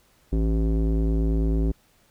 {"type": "tone with low-pass filter", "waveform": "square", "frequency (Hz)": 54.6, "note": "A1", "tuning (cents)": -13, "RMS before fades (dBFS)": -22, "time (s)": [0.32, 1.72], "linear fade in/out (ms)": 10, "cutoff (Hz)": 340, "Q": 2.2, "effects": ["pink hiss -61 dBFS RMS until 2.1 s"]}